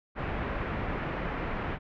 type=low-pass noise; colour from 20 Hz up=pink; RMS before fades=-33 dBFS; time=0.15-1.79 s; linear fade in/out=50 ms; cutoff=2300 Hz; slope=24 dB/octave; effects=none